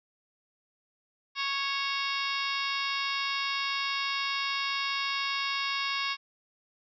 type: harmonic tone with a mistuned harmonic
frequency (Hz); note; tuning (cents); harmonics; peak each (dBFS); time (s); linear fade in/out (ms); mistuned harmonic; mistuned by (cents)
553; C#5; -4; 2 / 3 / 4 / 5 / 6 / 7 / 8 / 9 / 10; -34 / -39 / -35 / -36 / -40 / -37 / -42 / -40 / -42; 1.35-6.17; 50; 7; -62
effects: none